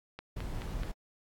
click train, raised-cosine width 0.3 ms, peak -26 dBFS, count 4, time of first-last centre 0.19-0.834 s, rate 4.66 Hz
brown noise, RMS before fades -37 dBFS, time 0.36-0.92 s, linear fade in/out 10 ms
effects AAC 64 kbps

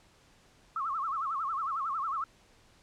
sine tone with vibrato, 1200 Hz, D6, 37 cents sharp, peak -30 dBFS, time 0.76-2.24 s, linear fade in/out 2 ms, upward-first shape sine, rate 11 Hz, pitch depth 200 cents each way, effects pink hiss -62 dBFS RMS until 2.82 s + low-pass 8000 Hz 12 dB/octave

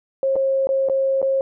sine tone with dropouts, 538 Hz, C5, 48 cents sharp, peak -16 dBFS, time 0.23-1.41 s, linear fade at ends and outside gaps 1 ms, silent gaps 0.357-0.363 / 0.671-0.69 / 0.887-0.897 / 1.217-1.227 s, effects none

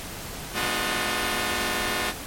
5% pulse chord, G# diminished seventh, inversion none, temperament just, 207.7 / 249.2 / 299 / 358.8 Hz, G#3 / B3 / D4 / F4, 0 / +16 / +31 / +47 cents, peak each -20 / -21 / -21 / -17 dBFS, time 0.53-2.14 s, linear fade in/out 50 ms, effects pink hiss -36 dBFS RMS until 2.26 s + MP3 64 kbps

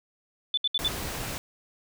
sine tone bursts, 3500 Hz, A7, 10 cents flat, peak -22 dBFS, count 4, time 0.54-0.88 s, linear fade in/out 2 ms, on 34 ms, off 68 ms
pink noise, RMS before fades -34 dBFS, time 0.79-1.38 s, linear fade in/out 0 ms
effects none

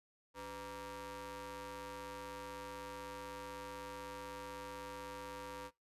sawtooth ring-modulated tone, 220 Hz, A3, in tune, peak -38 dBFS, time 0.34-5.71 s, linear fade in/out 50 ms, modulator 722 Hz, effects noise-tail reverb RT60 0.2 s tail -21 dB re dry + resampled to 32000 Hz

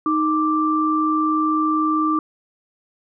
sine tone pair together, 311.1 / 1175.4 Hz, D#4 / D6, 0 / +1 cents, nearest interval octave + major seventh, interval 2301 cents, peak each -19 dBFS, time 0.06-2.19 s, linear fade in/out 2 ms, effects none

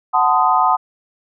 sine chord, F# diminished seventh, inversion none, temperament equal with one note detuned, 740 / 880 / 1026.7 / 1244.5 Hz, F#5 / A5 / C6 / Eb6, 0 / 0 / -33 / 0 cents, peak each -17 dBFS, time 0.13-0.77 s, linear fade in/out 20 ms, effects none

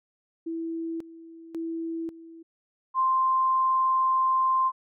sine tone with tremolo, 329.1 Hz, E4, 3 cents flat, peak -29 dBFS, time 0.46-2.43 s, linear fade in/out 10 ms, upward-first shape square, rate 0.92 Hz, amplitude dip 80%
sine tone, 1046.5 Hz, C6, in tune, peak -20 dBFS, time 2.94-4.72 s, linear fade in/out 50 ms
effects none

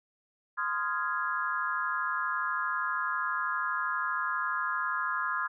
sine chord, F minor seventh, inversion second, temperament equal with one note detuned, 1034.5 / 1244.5 / 1396.9 / 1661.2 Hz, C6 / Eb6 / F6 / Ab6, -20 / 0 / 0 / 0 cents, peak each -34 dBFS, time 0.57-5.48 s, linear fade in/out 20 ms, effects none

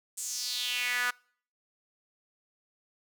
sawtooth tone with high-pass filter sweep, 246.1 Hz, B3, 6 cents flat, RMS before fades -32 dBFS, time 0.17-1.11 s, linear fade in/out 10 ms, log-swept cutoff 8100 to 1400 Hz, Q 3.8, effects noise-tail reverb RT60 0.5 s tail -25 dB re dry

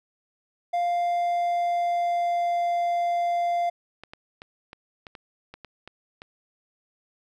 triangle tone with pitch glide, 698.5 to 694.5 Hz, F5 to F5, 0 to -10 cents, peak -20 dBFS, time 0.73-3.7 s, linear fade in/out 10 ms, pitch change -10 cents, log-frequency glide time 0.88-2.6 s
clicks, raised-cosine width 0.3 ms, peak -25 dBFS, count 10, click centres 4.036 / 4.135 / 4.419 / 4.731 / 5.068 / 5.152 / 5.54 / 5.647 / 5.876 / 6.219 s
effects none

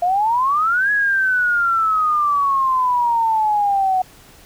sine exponential two-way sweep, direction up then down, 689 to 1685 to 738 Hz, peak -14 dBFS, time 0.02-4.02 s, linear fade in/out 5 ms, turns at 0.91 s, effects pink hiss -46 dBFS RMS until 4.45 s

